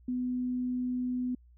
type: tone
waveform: sine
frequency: 250 Hz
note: B3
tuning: 21 cents sharp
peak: -29 dBFS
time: 0.08-1.35 s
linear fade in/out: 5 ms
effects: added 60 Hz sine -55 dBFS peak until 1.57 s